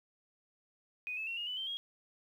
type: tone with pitch steps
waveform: sine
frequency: 2489 / 2605 / 2727 / 2854 / 2987 / 3127 / 3273 Hz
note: D#7 / E7 / F7 / F7 / F#7 / G7 / G#7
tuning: 0 / -21 / -42 / +37 / +16 / -5 / -26 cents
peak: -36 dBFS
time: 1.07-1.77 s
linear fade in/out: 0 ms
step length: 100 ms
effects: 11-bit